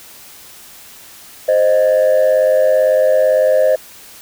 sine tone pair together, 523 / 620.9 Hz, C5 / D#5, -1 / -4 cents, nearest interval minor third, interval 297 cents, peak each -10 dBFS, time 1.48-3.76 s, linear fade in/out 10 ms, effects tanh soft clip ceiling -6 dBFS + white hiss -39 dBFS RMS until 4.21 s

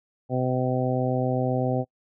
harmonic tone, 127.7 Hz, C3, 42 cents flat, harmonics 1 / 2 / 3 / 4 / 5 / 6, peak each -26 / -28 / -32 / -29 / -31 / -32 dBFS, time 0.29-1.85 s, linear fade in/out 50 ms, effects noise-tail reverb RT60 0.1 s tail -25 dB re dry

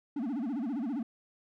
triangle tone with vibrato, 256.2 Hz, C4, 36 cents flat, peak -29 dBFS, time 0.16-1.03 s, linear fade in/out 5 ms, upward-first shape sine, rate 15 Hz, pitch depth 270 cents each way, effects none

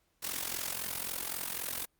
white noise with amplitude modulation, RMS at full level -33 dBFS, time 0.22-1.86 s, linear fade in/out 20 ms, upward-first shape sine, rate 43.8 Hz, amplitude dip 80%, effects pink hiss -75 dBFS RMS until 1.99 s + Opus 48 kbps

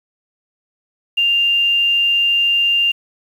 sine tone with quantisation, 2794 Hz, F7, in tune, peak -12 dBFS, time 1.17-2.92 s, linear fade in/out 10 ms, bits 7, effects none

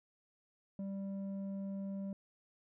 square tone with low-pass filter, 196 Hz, G3, in tune, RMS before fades -41 dBFS, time 0.79-2.13 s, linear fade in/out 2 ms, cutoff 410 Hz, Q 6.3, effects none

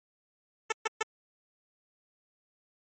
10% pulse tone bursts, 441.1 Hz, A4, 4 cents sharp, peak -18 dBFS, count 3, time 0.7-1.029 s, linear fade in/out 5 ms, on 23 ms, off 130 ms, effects MP3 32 kbps

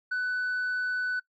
sine tone with tanh clipping, 1495 Hz, F#6, 17 cents sharp, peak -27 dBFS, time 0.11-1.2 s, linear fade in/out 10 ms, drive 1 dB, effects noise-tail reverb RT60 0.1 s tail -22 dB re dry

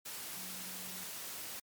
sine tone in noise, 185 Hz, F#3, in tune, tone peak -53 dBFS, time 0.36-1.04 s, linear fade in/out 10 ms, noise white, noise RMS -44 dBFS, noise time 0.05-1.6 s, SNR -12 dB, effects high-pass 100 Hz 12 dB/octave + MP3 96 kbps

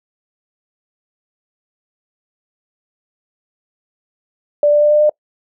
sine tone with pitch steps, 587.3 / 591 / 594.8 / 598.6 / 602.4 Hz, D5 / D5 / D5 / D5 / D5, 0 / +11 / +22 / +33 / +44 cents, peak -8 dBFS, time 4.63-5.095 s, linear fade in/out 2 ms, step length 93 ms, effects noise-tail reverb RT60 0.1 s tail -26 dB re dry

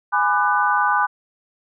sine chord, G# half-diminished seventh, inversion none, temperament just, 830.6 / 996.7 / 1196.1 / 1495.1 Hz, G#5 / B5 / D6 / F#6, 0 / +16 / +31 / +18 cents, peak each -21 dBFS, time 0.12-1.07 s, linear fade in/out 20 ms, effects none

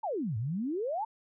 sine exponential two-way sweep, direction down then up, 932.3 to 102.7 to 932.3 Hz, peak -30 dBFS, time 0.03-1.05 s, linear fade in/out 10 ms, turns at 0.37 s, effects none

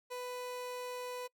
30% pulse tone, 496.7 Hz, B4, 10 cents sharp, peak -37 dBFS, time 0.1-1.28 s, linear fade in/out 20 ms, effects noise-tail reverb RT60 0.1 s tail -24 dB re dry

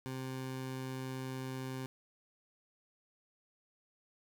20% pulse tone, 130.81 Hz, C3, in tune, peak -34 dBFS, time 0.06-1.86 s, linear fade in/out 0 ms, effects none

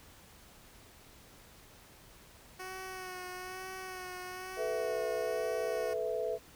10% pulse tone with vibrato, 370 Hz, F#4, in tune, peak -33 dBFS, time 2.59-5.94 s, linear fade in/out 10 ms, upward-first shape sine, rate 1.1 Hz, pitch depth 29 cents each way
sine chord, A suspended second, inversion none, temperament equal with one note detuned, 435.4 / 493.9 / 659.3 Hz, A4 / B4 / E5, -18 / 0 / 0 cents, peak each -36 dBFS, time 4.56-6.39 s, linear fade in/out 50 ms
effects pink hiss -57 dBFS RMS until 6.55 s

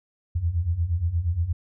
sine beating tone pair, 79.8 / 88.3 Hz, D#2 / F2, +44 / +20 cents, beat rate 8.5 Hz, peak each -27 / -23 dBFS, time 0.35-1.53 s, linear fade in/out 10 ms, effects none

